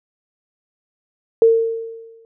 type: tone with exponential decay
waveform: sine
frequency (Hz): 454.5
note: A#4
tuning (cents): -44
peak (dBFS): -6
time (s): 1.42-2.25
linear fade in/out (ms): 1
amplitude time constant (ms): 180
effects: none